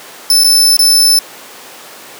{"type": "tone with dropouts", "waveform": "sawtooth", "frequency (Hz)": 5274, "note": "E8", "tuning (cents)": 0, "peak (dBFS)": -3, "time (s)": [0.3, 1.19], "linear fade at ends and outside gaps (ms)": 2, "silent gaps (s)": [[0.438, 0.443], [0.768, 0.791]], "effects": ["pink hiss -32 dBFS RMS until 2.19 s", "high-pass 400 Hz 12 dB/octave"]}